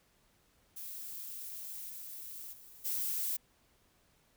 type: noise with level steps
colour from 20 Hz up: violet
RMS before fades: -44 / -46 / -55 / -35 dBFS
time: 0.76-3.37 s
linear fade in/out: 10 ms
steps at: 1.89 / 2.52 / 2.84 s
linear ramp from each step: 20 ms
effects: pink hiss -70 dBFS RMS until 4.36 s